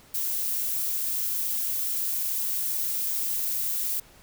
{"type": "noise", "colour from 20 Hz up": "violet", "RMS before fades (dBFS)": -28, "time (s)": [0.14, 4], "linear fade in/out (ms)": 5, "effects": ["pink hiss -54 dBFS RMS until 4.22 s"]}